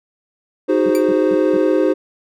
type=chord; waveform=triangle; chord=Ab dominant seventh; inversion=second; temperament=equal with one note detuned; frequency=311.1 / 370 / 410.8 / 523.3 Hz; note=Eb4 / Gb4 / Ab4 / C5; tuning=0 / 0 / -19 / 0 cents; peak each=-15 / -16 / -18 / -16 dBFS; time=0.68-1.94 s; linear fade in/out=20 ms
type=tone bursts; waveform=triangle; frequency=196 Hz; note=G3; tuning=in tune; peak=-23 dBFS; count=4; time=0.86-1.57 s; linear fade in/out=2 ms; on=35 ms; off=190 ms
type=tone with exponential decay; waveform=10% pulse; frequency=2330 Hz; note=D7; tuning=14 cents flat; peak=-15 dBFS; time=0.95-1.06 s; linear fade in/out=0 ms; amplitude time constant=22 ms
effects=none